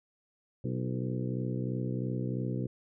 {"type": "harmonic tone with a mistuned harmonic", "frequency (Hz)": 63, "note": "B1", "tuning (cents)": 35, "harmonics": [2, 3, 4, 5, 6, 7, 8], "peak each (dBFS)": [-33, -37, -39, -41, -43, -44, -45], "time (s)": [0.64, 2.67], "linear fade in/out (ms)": 5, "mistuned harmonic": 6, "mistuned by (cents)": -51, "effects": []}